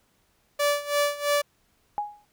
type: tone with tremolo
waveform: sawtooth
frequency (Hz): 580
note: D5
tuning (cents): -22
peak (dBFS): -16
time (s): 0.59-1.42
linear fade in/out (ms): 10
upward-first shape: sine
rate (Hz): 3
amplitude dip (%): 85
type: tone with exponential decay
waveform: sine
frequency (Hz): 830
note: G#5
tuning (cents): -1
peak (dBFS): -22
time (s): 1.98-2.25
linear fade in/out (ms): 0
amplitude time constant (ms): 57
effects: pink hiss -67 dBFS RMS until 2.32 s